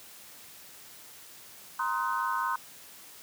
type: chord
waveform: sine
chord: C half-diminished seventh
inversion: third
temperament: just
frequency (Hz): 941.9 / 1046.5 / 1255.8 / 1507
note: Bb5 / C6 / Eb6 / Gb6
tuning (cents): +18 / 0 / +16 / +31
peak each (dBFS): -33 / -31 / -34 / -35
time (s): 1.79-2.56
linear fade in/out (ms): 5
effects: white hiss -50 dBFS RMS until 3.22 s + high-pass 60 Hz 12 dB/octave